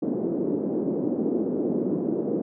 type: band-pass noise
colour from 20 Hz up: white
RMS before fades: -26 dBFS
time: 0.02-2.42 s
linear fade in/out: 10 ms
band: 210 to 380 Hz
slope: 24 dB/octave
effects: none